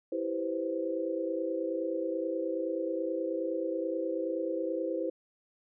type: chord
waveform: sine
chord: C major seventh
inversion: first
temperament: equal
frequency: 329.6 / 392 / 493.9 / 523.3 Hz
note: E4 / G4 / B4 / C5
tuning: 0 / 0 / 0 / 0 cents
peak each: -34 / -38 / -38 / -34 dBFS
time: 0.12-5.1 s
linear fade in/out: 5 ms
effects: none